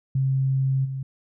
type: tone with level steps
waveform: sine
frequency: 133.8 Hz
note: C3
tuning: 39 cents sharp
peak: -19 / -27 dBFS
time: 0.15-1.03 s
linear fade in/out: 5 ms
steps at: 0.84 s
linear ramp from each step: 20 ms
effects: none